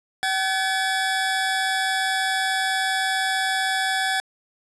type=tone pair together; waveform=25% pulse; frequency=763.5 / 1714 Hz; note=G5 / A6; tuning=-46 / -46 cents; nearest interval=octave + major second; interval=1400 cents; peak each=-20 dBFS; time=0.23-4.2 s; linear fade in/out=0 ms; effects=resampled to 22050 Hz + 8-bit